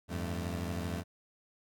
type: tone cluster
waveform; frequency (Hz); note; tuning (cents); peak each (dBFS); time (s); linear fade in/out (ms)
20% pulse; 85.2 / 98 / 219.2; F2 / G2 / A3; -42 / 0 / -6; -31 / -36 / -38; 0.08-1.04; 50
effects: none